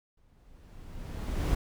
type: noise with exponential growth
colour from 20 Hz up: brown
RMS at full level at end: -25 dBFS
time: 0.17-1.55 s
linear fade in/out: 5 ms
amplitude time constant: 300 ms
effects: none